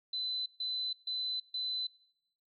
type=tone bursts; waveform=sine; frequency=4022 Hz; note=B7; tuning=31 cents sharp; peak=-33 dBFS; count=4; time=0.13-1.87 s; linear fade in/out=5 ms; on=330 ms; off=140 ms; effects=noise-tail reverb RT60 1.0 s tail -24 dB re dry